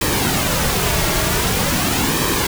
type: noise with flanger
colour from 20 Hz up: pink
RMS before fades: -18 dBFS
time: 0.01-2.47 s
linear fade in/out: 5 ms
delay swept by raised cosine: 1.4 to 4 ms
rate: 0.45 Hz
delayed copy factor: -0.55
effects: none